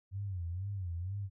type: tone with vibrato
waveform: sine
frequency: 92.5 Hz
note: F#2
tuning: in tune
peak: -35 dBFS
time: 0.11-1.3 s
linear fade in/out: 50 ms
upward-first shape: sine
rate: 2.1 Hz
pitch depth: 160 cents each way
effects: none